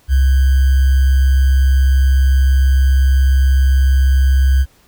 sine tone with sample-and-hold, 66.4 Hz, C2, 26 cents sharp, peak -8 dBFS, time 0.08-4.66 s, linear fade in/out 50 ms, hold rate 1575 Hz, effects pink hiss -52 dBFS RMS until 4.87 s

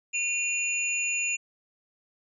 sine tone cluster, 2447 / 2745 / 6960 Hz, D#7 / F7 / A8, -29 / -31 / -20 cents, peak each -30 dBFS, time 0.13-1.37 s, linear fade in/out 20 ms, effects none

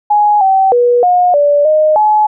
sine tone with pitch steps, 834 / 769 / 484.9 / 718 / 580 / 617 / 851 Hz, G#5 / G5 / B4 / F5 / D5 / D#5 / G#5, +7 / -33 / -32 / +48 / -22 / -15 / +42 cents, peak -6 dBFS, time 0.1-2.27 s, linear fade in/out 10 ms, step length 310 ms, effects none

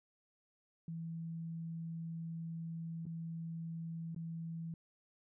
sine tone with dropouts, 164.81 Hz, E3, in tune, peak -40 dBFS, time 0.88-4.74 s, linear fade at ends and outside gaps 2 ms, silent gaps 3.055-3.065 / 4.147-4.162 s, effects none

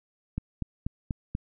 click train, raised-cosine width 5 ms, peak -17 dBFS, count 5, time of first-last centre 0.38-1.351 s, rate 4.12 Hz, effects none

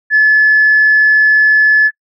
sine tone, 1723 Hz, A6, 37 cents flat, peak -4 dBFS, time 0.1-1.91 s, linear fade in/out 50 ms, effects noise-tail reverb RT60 0.1 s tail -25 dB re dry + tanh soft clip ceiling -1 dBFS

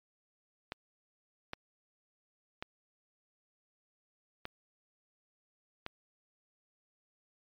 clicks, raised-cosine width 0.3 ms, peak -22 dBFS, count 5, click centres 0.721 / 1.534 / 2.625 / 4.454 / 5.864 s, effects MP3 64 kbps

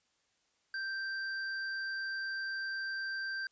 square tone, 1568 Hz, G6, in tune, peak -36 dBFS, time 0.74-3.47 s, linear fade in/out 2 ms, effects white hiss -75 dBFS RMS until 3.51 s + resampled to 16000 Hz

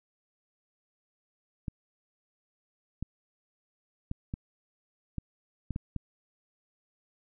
clicks, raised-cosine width 5 ms, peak -21 dBFS, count 8, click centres 1.682 / 3.026 / 4.114 / 4.339 / 5.183 / 5.707 / 5.761 / 5.963 s, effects none

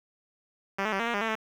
5% pulse tone with pitch steps, 196 / 216.3 / 194.1 / 231.6 / 235.8 / 202.5 / 224.7 / 219.3 Hz, G3 / A3 / G3 / A#3 / A#3 / G#3 / A3 / A3, 0 / -29 / -17 / -11 / +20 / -43 / +37 / -6 cents, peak -15 dBFS, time 0.78-1.356 s, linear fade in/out 10 ms, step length 72 ms, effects low-pass 3000 Hz 12 dB/octave + 8-bit

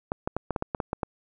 clicks, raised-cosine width 1 ms, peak -13 dBFS, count 10, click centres 0.119 / 0.275 / 0.366 / 0.507 / 0.562 / 0.624 / 0.748 / 0.802 / 0.931 / 1.032 s, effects none

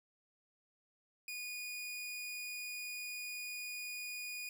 sawtooth tone, 2458 Hz, D#7, 22 cents flat, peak -38 dBFS, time 1.28-4.49 s, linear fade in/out 2 ms, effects none

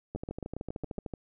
two click trains, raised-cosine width 2 ms, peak -23 / -23 dBFS, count 14 / 7, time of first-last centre 0.16-1.137 / 0.15-0.982 s, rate 13.3 / 7.21 Hz, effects none

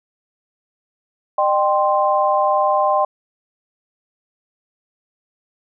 sine chord, C minor, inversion first, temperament equal with one note detuned, 606.3 / 784 / 1046.5 Hz, Eb5 / G5 / C6, -45 / 0 / 0 cents, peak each -18 dBFS, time 1.38-3.05 s, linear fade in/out 5 ms, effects none

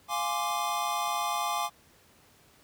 square chord, D half-diminished seventh, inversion first, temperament equal, 698.5 / 830.6 / 1046.5 / 1174.7 Hz, F5 / Ab5 / C6 / D6, 0 / 0 / 0 / 0 cents, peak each -36 / -34 / -36 / -33 dBFS, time 0.08-1.7 s, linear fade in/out 50 ms, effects pink hiss -60 dBFS RMS until 2.63 s + high-pass 60 Hz 12 dB/octave

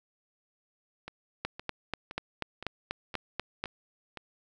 two click trains, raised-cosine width 0.3 ms, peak -24 / -15 dBFS, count 7 / 10, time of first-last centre 1.08-4.173 / 1.45-3.64 s, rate 1.94 / 4.11 Hz, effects none

